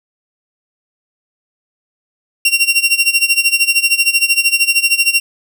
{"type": "tone with tremolo", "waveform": "sawtooth", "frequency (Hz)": 2750, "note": "F7", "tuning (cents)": -27, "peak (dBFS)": -4, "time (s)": [2.45, 5.2], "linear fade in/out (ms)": 2, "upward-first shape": "sine", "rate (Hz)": 13, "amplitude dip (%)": 85, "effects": []}